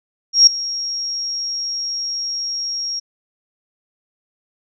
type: tone with ADSR envelope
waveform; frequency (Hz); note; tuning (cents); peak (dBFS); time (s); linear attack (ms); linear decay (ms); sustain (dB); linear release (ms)
sine; 5588; F8; 0; -3; 0.33-3; 140; 4; -18; 14
effects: none